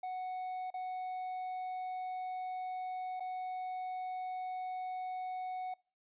triangle tone with dropouts, 740 Hz, F#5, in tune, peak -35 dBFS, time 0.03-5.74 s, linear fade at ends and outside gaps 5 ms, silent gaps 0.704-0.74 / 3.198-3.204 s, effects noise-tail reverb RT60 0.4 s tail -26 dB re dry + resampled to 8000 Hz

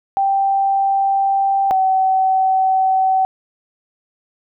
sine tone pair in turn, 784 / 760.4 Hz, G5 / F#5, 0 / +47 cents, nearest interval minor second, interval 53 cents, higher first, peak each -13 / -12 dBFS, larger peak second, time 0.17-1.71 / 1.71-3.25 s, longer neither, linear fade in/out 0 ms, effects none

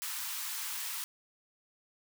white high-pass noise, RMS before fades -38 dBFS, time 0.02-1.04 s, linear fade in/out 0 ms, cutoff 860 Hz, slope 96 dB/octave, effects none

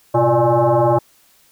sine tone with frequency modulation, 127.2 Hz, C3, 48 cents flat, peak -11 dBFS, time 0.14-0.99 s, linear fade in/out 10 ms, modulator 237 Hz, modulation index 3.6, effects white hiss -54 dBFS RMS until 1.51 s

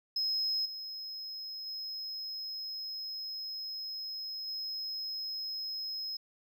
triangle tone with level steps, 5130 Hz, E8, 48 cents flat, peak -27 / -38 / -36 / -34 dBFS, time 0.16-6.17 s, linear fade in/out 5 ms, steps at 0.65 / 1.66 / 4.47 s, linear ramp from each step 10 ms, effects tanh soft clip ceiling -25 dBFS

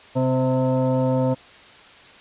sine tone with frequency modulation, 130.81 Hz, C3, in tune, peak -17 dBFS, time 0.15-1.35 s, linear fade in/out 20 ms, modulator 389 Hz, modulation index 1.4, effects white hiss -46 dBFS RMS until 2.2 s + resampled to 8000 Hz

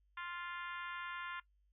harmonic tone, 349.2 Hz, F4, in tune, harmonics 3 / 4 / 5 / 6 / 7 / 8 / 9 / 10, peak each -47 / -47 / -49 / -52 / -55 / -55 / -59 / -60 dBFS, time 0.17-1.4 s, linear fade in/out 5 ms, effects noise-tail reverb RT60 0.1 s tail -17 dB re dry + added 50 Hz sine -70 dBFS peak until 1.72 s

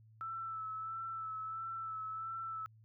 sine tone with vibrato, 1318.5 Hz, E6, in tune, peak -39 dBFS, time 0.21-2.66 s, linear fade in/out 0 ms, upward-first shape sine, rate 1.5 Hz, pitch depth 28 cents each way, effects added 110 Hz sine -59 dBFS peak until 2.84 s

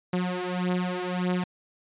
sawtooth beating tone pair, 179.8 / 181.5 Hz, F#3 / F#3, -49 / -33 cents, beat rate 1.7 Hz, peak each -25 dBFS, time 0.13-1.44 s, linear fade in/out 5 ms, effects resampled to 8000 Hz

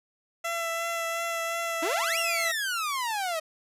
15% pulse tone with vibrato, 670 Hz, E5, 28 cents sharp, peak -22 dBFS, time 0.44-2.52 s, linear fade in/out 10 ms, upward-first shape triangle, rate 2.8 Hz, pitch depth 19 cents each way
sawtooth exponential two-way sweep, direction up then down, 293.7 to 2862 to 620 Hz, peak -24 dBFS, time 1.82-3.4 s, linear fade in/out 10 ms, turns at 2.18 s
effects resampled to 32000 Hz

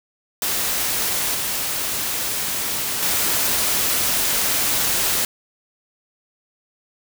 white noise with level steps, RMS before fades -22 / -24 / -20 dBFS, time 0.42-5.25 s, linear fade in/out 2 ms, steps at 1.34 / 3.02 s, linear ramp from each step 10 ms, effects none

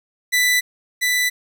sawtooth tone with echo, 1986 Hz, B6, 9 cents sharp, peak -11 dBFS, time 0.32-0.61 s, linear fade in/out 20 ms, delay 690 ms, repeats 1, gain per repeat -2 dB, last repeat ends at 1.3 s, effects none

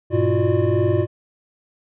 triangle tone cluster, 100 / 120.1 / 341.5 / 363.8 / 598 Hz, G2 / B2 / F4 / F#4 / D5, +35 / -48 / -39 / -29 / +31 cents, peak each -19 / -21 / -20 / -19 / -23 dBFS, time 0.1-1.07 s, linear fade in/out 50 ms, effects resampled to 8000 Hz

